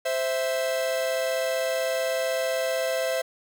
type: tone pair together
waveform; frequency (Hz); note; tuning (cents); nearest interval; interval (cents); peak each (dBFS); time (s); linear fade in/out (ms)
45% pulse; 522.3 / 658; C5 / E5; -3 / -3; major third; 400; -27; 0.05-3.22; 10
effects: none